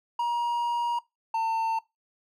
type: tone pair in turn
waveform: triangle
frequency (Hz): 950 / 900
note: A#5 / A5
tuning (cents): +33 / +39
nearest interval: minor second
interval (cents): 94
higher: first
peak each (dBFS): -22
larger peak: neither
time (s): 0.19-0.99 / 1.34-1.79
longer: first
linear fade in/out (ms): 5
effects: noise-tail reverb RT60 0.2 s tail -21 dB re dry